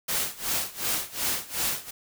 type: noise with tremolo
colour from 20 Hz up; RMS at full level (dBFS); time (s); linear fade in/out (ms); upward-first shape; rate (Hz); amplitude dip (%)
white; -26; 0.08-1.91; 10; sine; 2.7; 90
effects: none